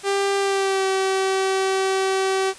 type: tone with pitch glide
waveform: sawtooth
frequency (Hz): 396.3 to 383.2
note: G4 to G4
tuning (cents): +19 to -39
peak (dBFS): -15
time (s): 0.03-2.54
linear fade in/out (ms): 50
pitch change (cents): -58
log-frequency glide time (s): 0.38-0.86
effects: white hiss -42 dBFS RMS until 2.58 s + resampled to 22050 Hz